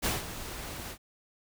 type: noise with ADSR envelope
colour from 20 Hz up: pink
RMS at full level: -27 dBFS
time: 0.02-0.98 s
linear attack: 31 ms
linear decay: 170 ms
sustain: -13 dB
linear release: 78 ms
effects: none

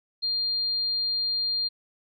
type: tone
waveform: sine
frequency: 4200 Hz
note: C8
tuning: 6 cents sharp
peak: -24 dBFS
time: 0.22-1.69 s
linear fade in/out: 20 ms
effects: none

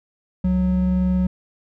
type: tone pair together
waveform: triangle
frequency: 68.38 / 183.6 Hz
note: C#2 / F#3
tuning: -23 / -13 cents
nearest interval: octave + perfect fourth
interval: 1710 cents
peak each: -22 / -15 dBFS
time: 0.44-1.27 s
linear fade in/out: 5 ms
effects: none

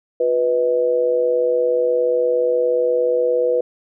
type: tone with amplitude modulation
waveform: sine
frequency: 493.9 Hz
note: B4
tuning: in tune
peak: -11 dBFS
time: 0.2-3.61 s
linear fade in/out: 5 ms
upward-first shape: sine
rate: 137 Hz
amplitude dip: 75%
effects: none

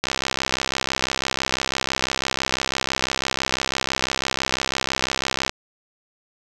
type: click train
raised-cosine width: 0.2 ms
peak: -3 dBFS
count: 361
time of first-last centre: 0.04-5.495 s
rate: 66 Hz
effects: none

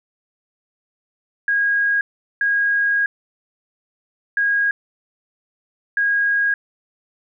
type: tone bursts at uneven times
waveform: sine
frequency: 1638 Hz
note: G#6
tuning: 24 cents flat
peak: -15 dBFS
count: 4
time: 1.48-2.01 / 2.41-3.06 / 4.37-4.71 / 5.97-6.54 s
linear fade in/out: 2 ms
effects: none

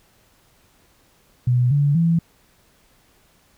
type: tone with pitch steps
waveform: sine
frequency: 123.6 / 143.63 / 166.9 Hz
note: B2 / D3 / E3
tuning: +2 / -38 / +22 cents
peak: -14 dBFS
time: 1.47-2.19 s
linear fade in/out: 5 ms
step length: 240 ms
effects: pink hiss -58 dBFS RMS until 3.57 s

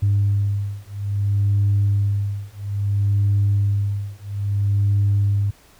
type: beating tone pair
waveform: sine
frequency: 100.6 / 101.2 Hz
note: G2 / G#2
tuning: +45 / -44 cents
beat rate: 0.6 Hz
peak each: -19 dBFS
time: 0.02-5.51 s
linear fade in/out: 10 ms
effects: tanh soft clip ceiling -11 dBFS + pink hiss -52 dBFS RMS until 5.79 s

